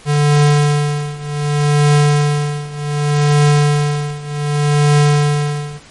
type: tone with tremolo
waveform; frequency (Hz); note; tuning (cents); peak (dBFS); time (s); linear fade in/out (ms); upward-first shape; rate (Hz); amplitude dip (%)
square; 146.83; D3; 0; -8; 0.05-5.8; 50; triangle; 0.66; 90
effects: pink hiss -41 dBFS RMS until 5.9 s + MP3 48 kbps